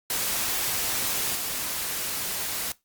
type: noise with level steps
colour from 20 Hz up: white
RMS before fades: -27 / -30 dBFS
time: 0.1-2.72 s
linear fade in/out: 2 ms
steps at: 1.35 s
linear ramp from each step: 10 ms
effects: noise-tail reverb RT60 0.2 s tail -20 dB re dry + Opus 48 kbps